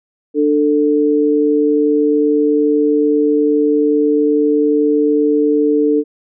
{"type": "tone pair together", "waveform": "sine", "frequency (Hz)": [296.6, 444.4], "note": ["D4", "A4"], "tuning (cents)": [17, 17], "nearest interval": "perfect fifth", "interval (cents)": 700, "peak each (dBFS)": -13, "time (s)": [0.34, 6.04], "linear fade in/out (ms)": 50, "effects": []}